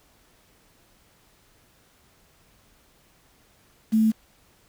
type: tone with quantisation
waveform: sine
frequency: 220 Hz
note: A3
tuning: in tune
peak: -16 dBFS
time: 3.92-4.12 s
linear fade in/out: 20 ms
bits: 7
effects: pink hiss -60 dBFS RMS until 4.68 s